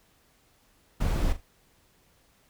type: noise with echo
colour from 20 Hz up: brown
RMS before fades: -25 dBFS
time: 1-1.33 s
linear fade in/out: 10 ms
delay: 40 ms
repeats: 2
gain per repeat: -12 dB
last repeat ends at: 1.41 s
effects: pink hiss -64 dBFS RMS until 2.49 s